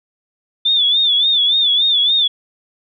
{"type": "tone with vibrato", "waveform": "sine", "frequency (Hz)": 3520, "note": "A7", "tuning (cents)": 0, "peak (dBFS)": -11, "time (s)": [0.65, 2.28], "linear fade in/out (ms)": 10, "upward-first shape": "sine", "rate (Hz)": 3.5, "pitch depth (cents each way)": 92, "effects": []}